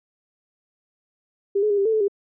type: tone with pitch steps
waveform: sine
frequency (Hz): 398.3 / 424.1 / 406.8 / 395.3 / 444.7 / 434.7 / 400.5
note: G4 / G#4 / G#4 / G4 / A4 / A4 / G4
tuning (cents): +28 / +36 / -36 / +15 / +18 / -21 / +37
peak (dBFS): -17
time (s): 1.55-2.082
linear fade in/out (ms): 10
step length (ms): 76
effects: none

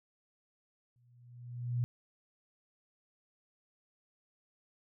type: tone with exponential growth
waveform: sine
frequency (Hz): 121.5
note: B2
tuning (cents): -28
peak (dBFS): -27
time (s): 0.96-1.84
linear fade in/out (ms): 0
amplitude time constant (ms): 190
effects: none

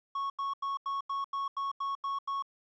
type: tone bursts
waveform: triangle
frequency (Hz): 1105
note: C#6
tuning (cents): -6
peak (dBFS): -29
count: 10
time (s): 0.15-2.424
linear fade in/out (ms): 5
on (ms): 150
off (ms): 86
effects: resampled to 16000 Hz + 11-bit

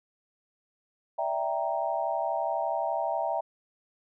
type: chord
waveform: sine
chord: E half-diminished seventh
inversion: third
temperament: equal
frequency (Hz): 587.3 / 659.3 / 784 / 932.3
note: D5 / E5 / G5 / Bb5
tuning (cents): 0 / 0 / 0 / 0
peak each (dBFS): -35 / -30 / -32 / -33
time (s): 1.18-3.41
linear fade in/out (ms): 10
effects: none

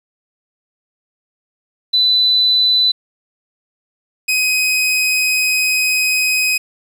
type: tone pair in turn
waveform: sine / sawtooth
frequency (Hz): 3996 / 2517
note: B7 / D#7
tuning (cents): +20 / +19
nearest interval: minor sixth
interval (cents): 801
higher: first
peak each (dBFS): -10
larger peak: neither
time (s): 1.93-2.92 / 4.28-6.58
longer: second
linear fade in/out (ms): 10
effects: resampled to 32000 Hz + 7-bit

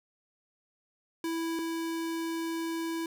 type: tone pair in turn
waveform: square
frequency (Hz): 329.6 / 329.6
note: E4 / E4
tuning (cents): 0 / 0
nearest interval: unison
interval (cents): 0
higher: neither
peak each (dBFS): -31 / -32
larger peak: first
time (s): 1.24-1.59 / 1.59-3.06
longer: second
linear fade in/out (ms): 2
effects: none

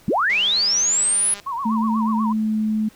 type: linear sweep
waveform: sine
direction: up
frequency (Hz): 140 to 10540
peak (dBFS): -16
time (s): 0.08-1.34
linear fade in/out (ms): 2
type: click train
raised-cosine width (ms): 0.2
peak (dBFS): -19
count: 223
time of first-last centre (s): 0.3-1.399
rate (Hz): 202
type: tone with vibrato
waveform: sine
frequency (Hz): 1019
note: C6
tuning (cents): -46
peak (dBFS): -23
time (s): 1.46-2.33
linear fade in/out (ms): 10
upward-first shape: sine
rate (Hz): 8.2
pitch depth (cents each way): 180
type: tone with pitch glide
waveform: sine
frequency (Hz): 220.9 to 216.1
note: A3 to A3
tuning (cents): +7 to -31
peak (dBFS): -18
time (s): 1.65-2.89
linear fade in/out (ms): 10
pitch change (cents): -38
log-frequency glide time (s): 1.88-2.59
effects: pink hiss -51 dBFS RMS until 2.95 s

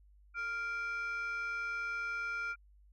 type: tone pair together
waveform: sine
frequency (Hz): 1397.1 / 2347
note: F6 / D7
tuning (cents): 0 / -2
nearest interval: major sixth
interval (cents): 898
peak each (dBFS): -34 / -39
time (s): 0.34-2.56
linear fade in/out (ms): 50
effects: tanh soft clip ceiling -32 dBFS + added 50 Hz sine -59 dBFS peak until 2.92 s

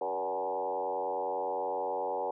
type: tone with frequency modulation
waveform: sine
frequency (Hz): 659.3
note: E5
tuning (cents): 0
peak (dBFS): -30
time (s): 0.01-2.31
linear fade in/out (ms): 5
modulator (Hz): 89.7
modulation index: 2.8
effects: none

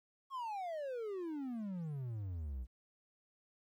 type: exponential sweep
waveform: triangle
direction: down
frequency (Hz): 1108.7 to 58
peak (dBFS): -37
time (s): 0.3-2.67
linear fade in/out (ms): 50
effects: 13-bit

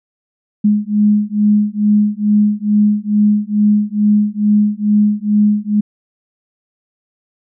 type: beating tone pair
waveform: sine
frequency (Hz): 207.7 / 210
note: G#3 / G#3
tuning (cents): 0 / +19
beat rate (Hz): 2.3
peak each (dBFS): -13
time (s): 0.64-5.81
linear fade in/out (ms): 10
effects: none

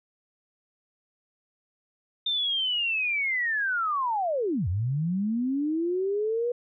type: linear two-way sweep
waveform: sine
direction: down then up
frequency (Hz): 3634 to 82.41 to 489.7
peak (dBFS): -24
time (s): 2.26-6.52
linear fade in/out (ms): 5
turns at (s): 4.68
effects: none

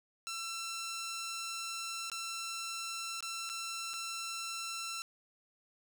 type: tone with dropouts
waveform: 10% pulse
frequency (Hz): 1345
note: E6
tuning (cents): +34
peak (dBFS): -30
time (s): 0.27-5.02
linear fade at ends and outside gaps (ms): 0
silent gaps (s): 2.099-2.117 / 3.206-3.226 / 3.492-3.498 / 3.934-3.939
effects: none

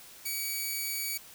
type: tone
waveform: 5% pulse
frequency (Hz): 2274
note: C#7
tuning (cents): +44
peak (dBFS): -22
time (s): 0.25-1.18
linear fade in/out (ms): 10
effects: white hiss -51 dBFS RMS until 1.34 s

